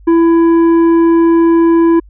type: tone with tanh clipping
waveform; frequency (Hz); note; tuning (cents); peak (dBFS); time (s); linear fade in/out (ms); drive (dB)
triangle; 333.2; E4; +19; -7; 0.07-2; 10; 12
effects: added 50 Hz sine -36 dBFS peak until 2.09 s